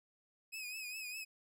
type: tone with vibrato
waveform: sawtooth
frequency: 2528 Hz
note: D#7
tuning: 27 cents sharp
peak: -39 dBFS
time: 0.52-1.25 s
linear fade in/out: 20 ms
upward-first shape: triangle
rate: 4.9 Hz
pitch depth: 77 cents each way
effects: none